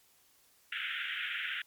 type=band-pass noise; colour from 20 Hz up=pink; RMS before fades=-37 dBFS; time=0.72-1.62 s; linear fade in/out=5 ms; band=1400 to 3400 Hz; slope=96 dB/octave; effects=white hiss -66 dBFS RMS until 1.66 s + MP3 96 kbps